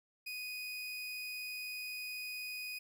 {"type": "tone", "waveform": "30% pulse", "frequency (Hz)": 2489, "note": "D#7", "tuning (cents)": 0, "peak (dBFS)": -38, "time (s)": [0.26, 2.79], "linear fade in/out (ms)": 10, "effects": []}